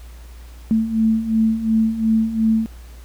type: beating tone pair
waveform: sine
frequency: 220.1 / 222.9 Hz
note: A3 / A3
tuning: +1 / +23 cents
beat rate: 2.8 Hz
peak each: -21 / -16 dBFS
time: 0.71-2.66 s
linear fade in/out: 0 ms
effects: added 59 Hz sine -36 dBFS peak until 3.04 s + pink hiss -49 dBFS RMS until 3.04 s